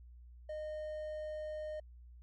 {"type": "tone", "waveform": "triangle", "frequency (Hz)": 614, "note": "D#5", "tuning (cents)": -23, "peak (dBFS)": -37, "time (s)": [0.49, 1.8], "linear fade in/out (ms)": 5, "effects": ["added 60 Hz sine -52 dBFS peak until 2.22 s", "MP3 48 kbps"]}